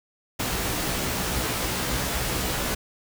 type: noise with comb filter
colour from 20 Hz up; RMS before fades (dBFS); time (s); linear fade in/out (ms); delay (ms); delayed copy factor
pink; -27; 0.39-2.75; 10; 16; +0.7
effects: none